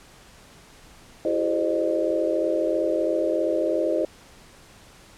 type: tone cluster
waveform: sine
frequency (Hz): 332.4 / 385.1 / 420.2 / 526 / 609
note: E4 / G4 / G#4 / C5 / D#5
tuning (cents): +15 / -31 / +20 / +9 / -37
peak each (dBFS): -26 / -31 / -31 / -26 / -25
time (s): 1.25-4.05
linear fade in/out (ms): 2
effects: pink hiss -50 dBFS RMS until 5.17 s + low-pass 10000 Hz 12 dB/octave